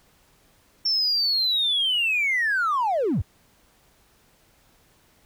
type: linear sweep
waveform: triangle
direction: down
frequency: 5430 to 55.1 Hz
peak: -17 dBFS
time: 0.85-3.22 s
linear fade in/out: 10 ms
effects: tanh soft clip ceiling -17 dBFS + pink hiss -60 dBFS RMS until 5.25 s